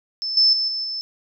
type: tone with level steps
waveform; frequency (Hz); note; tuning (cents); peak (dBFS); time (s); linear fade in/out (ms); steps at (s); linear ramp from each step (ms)
sine; 5270; E8; -1; -23 / -12 / -19 / -23 / -25; 0.22-1.01; 0; 0.37 / 0.53 / 0.68 / 0.84; 2
effects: none